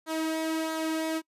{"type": "tone with flanger", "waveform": "sawtooth", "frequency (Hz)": 319.5, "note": "D#4", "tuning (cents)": 46, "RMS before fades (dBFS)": -30, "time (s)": [0.06, 1.22], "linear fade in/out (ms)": 50, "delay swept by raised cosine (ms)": [0.36, 2.46], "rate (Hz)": 1.5, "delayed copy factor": -0.5, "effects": ["noise-tail reverb RT60 0.1 s tail -24 dB re dry", "resampled to 32000 Hz"]}